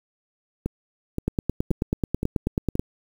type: two click trains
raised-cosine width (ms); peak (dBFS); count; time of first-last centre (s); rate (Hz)
3; -9 / -12; 15 / 5; 1.28-2.795 / 0.66-2.754; 9.24 / 1.91
effects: 7-bit